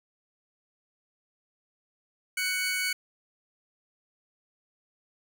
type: tone pair together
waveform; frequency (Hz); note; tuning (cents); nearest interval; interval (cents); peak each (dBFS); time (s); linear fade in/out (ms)
sawtooth; 1491 / 2234; F#6 / C#7; +13 / +13; perfect fifth; 700; -29 / -25; 2.37-2.93; 5
effects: none